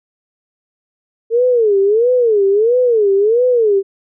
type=tone with vibrato; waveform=sine; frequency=443.6 Hz; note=A4; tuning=14 cents sharp; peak=-9 dBFS; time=1.3-3.83 s; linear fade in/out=50 ms; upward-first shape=sine; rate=1.5 Hz; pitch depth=220 cents each way; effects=none